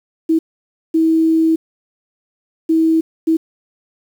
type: tone bursts at uneven times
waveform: sine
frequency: 322.9 Hz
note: E4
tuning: 36 cents flat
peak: -10 dBFS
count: 4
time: 0.29-0.39 / 0.94-1.56 / 2.69-3.01 / 3.27-3.37 s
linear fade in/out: 10 ms
effects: 7-bit